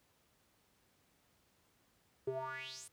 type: tone with band-pass filter sweep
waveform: square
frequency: 130.81 Hz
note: C3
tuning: in tune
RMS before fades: -43 dBFS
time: 2.27-2.88 s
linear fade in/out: 5 ms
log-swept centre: 380 to 9900 Hz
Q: 6.2
effects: pink hiss -73 dBFS RMS until 2.92 s + high-pass 60 Hz 12 dB/octave